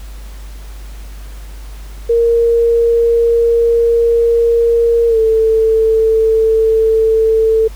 sine tone with pitch glide, 465.6 to 444.3 Hz, A#4 to A4, -2 to +17 cents, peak -8 dBFS, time 2.09-7.68 s, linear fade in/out 10 ms, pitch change -81 cents, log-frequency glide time 5.08-5.18 s, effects added 50 Hz sine -27 dBFS peak until 7.75 s + pink hiss -41 dBFS RMS until 7.75 s

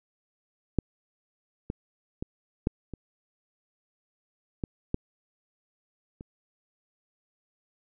clicks, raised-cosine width 3 ms, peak -10 / -18 / -19 / -11 / -24 / -17 / -13 / -28 dBFS, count 8, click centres 0.787 / 1.701 / 2.225 / 2.671 / 2.937 / 4.638 / 4.944 / 6.209 s, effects none

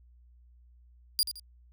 sawtooth tone with echo, 4819 Hz, D8, 44 cents sharp, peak -20 dBFS, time 1.19-1.23 s, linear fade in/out 0 ms, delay 83 ms, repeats 2, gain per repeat -10 dB, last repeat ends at 1.396 s, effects added 60 Hz sine -55 dBFS peak until 1.72 s

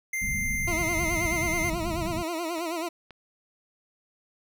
square tone, 2093 Hz, C7, in tune, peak -28 dBFS, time 0.13-1.7 s, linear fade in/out 5 ms
pink low-pass noise, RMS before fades -33 dBFS, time 0.21-2.23 s, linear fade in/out 20 ms, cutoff 240 Hz, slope 96 dB/octave
20% pulse tone with vibrato, 333.5 Hz, E4, 20 cents sharp, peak -24 dBFS, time 0.67-2.89 s, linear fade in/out 10 ms, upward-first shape sine, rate 9.3 Hz, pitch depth 100 cents each way
click train, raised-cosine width 0.3 ms, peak -29 dBFS, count 3, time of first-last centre 2.06-3.107 s, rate 1.91 Hz
effects none

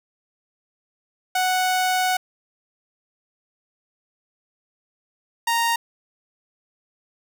sawtooth tone pair in turn, 740 / 929.7 Hz, F#5 / A#5, 0 / -5 cents, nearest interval major third, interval 395 cents, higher second, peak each -15 dBFS, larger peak neither, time 1.35-2.17 / 5.47-5.76 s, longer first, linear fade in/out 5 ms, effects none

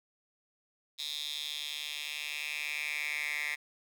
10% pulse tone with high-pass filter sweep, 148.6 Hz, D3, 21 cents sharp, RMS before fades -37 dBFS, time 0.98-3.56 s, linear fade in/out 20 ms, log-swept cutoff 3800 to 2000 Hz, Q 4.8, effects none

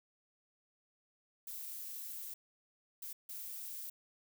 violet noise bursts at uneven times, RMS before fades -45 dBFS, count 3, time 1.47-2.34 / 3.02-3.13 / 3.29-3.9 s, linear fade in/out 5 ms, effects none

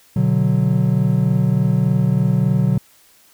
triangle chord, B minor, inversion none, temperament equal, 123.47 / 146.83 / 185 Hz, B2 / D3 / F#3, 0 / 0 / 0 cents, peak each -16 dBFS, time 0.16-2.78 s, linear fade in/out 5 ms, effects white hiss -52 dBFS RMS until 3.33 s

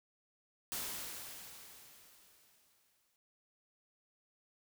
white noise with exponential decay, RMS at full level -39 dBFS, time 0.72-3.16 s, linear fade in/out 0 ms, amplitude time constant 530 ms, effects none

